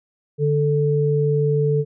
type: tone pair together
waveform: sine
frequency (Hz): 146.83 / 440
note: D3 / A4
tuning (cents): 0 / 0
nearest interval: octave + perfect fifth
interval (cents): 1900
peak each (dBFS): -18 / -19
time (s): 0.38-1.85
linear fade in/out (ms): 50
effects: none